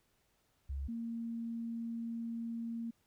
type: tone pair in turn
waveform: sine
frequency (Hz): 68.8 / 230.8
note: C#2 / A#3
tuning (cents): -12 / -17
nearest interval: octave + major sixth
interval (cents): 2095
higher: second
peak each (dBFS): -36 / -37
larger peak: first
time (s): 0.69-0.88 / 0.88-2.91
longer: second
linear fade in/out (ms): 10
effects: pink hiss -75 dBFS RMS until 3.06 s